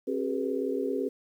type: tone cluster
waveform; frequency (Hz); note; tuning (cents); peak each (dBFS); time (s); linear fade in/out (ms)
sine; 268.9 / 381.8 / 419.9 / 487.1; C4 / G4 / G#4 / B4; +47 / -46 / +19 / -24; -32 / -33 / -32 / -34; 0.07-1.09; 10
effects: 10-bit